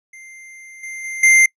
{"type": "tone with level steps", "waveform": "square", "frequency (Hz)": 2093, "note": "C7", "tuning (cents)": 0, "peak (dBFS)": [-38, -29, -26, -9], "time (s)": [0.13, 1.46], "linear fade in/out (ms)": 5, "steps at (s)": [0.83, 1.04, 1.23], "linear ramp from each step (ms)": 5, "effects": ["noise-tail reverb RT60 0.1 s tail -24 dB re dry", "resampled to 24000 Hz"]}